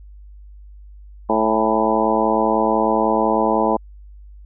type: harmonic tone with a mistuned harmonic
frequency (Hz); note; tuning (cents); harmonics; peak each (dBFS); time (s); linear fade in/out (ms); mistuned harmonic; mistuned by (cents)
110; A2; 0; 2 / 3 / 4 / 5 / 6 / 7 / 8 / 9; -23 / -23 / -23 / -23 / -23 / -23 / -23 / -23; 1.29-3.77; 10; 7; +53
effects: added 50 Hz sine -38 dBFS peak until 4.45 s